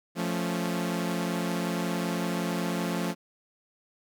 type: chord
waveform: sawtooth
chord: F augmented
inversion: none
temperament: equal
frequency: 174.61 / 220 / 277.2 Hz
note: F3 / A3 / C#4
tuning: 0 / 0 / 0 cents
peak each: -26 / -29 / -31 dBFS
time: 0.15-3.15 s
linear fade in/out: 50 ms
effects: none